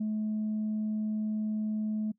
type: tone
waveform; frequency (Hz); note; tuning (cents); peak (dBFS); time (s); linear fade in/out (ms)
sine; 214.8; A3; -41; -27; 0-2.12; 10
effects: noise-tail reverb RT60 0.1 s tail -21 dB re dry + tanh soft clip ceiling -26 dBFS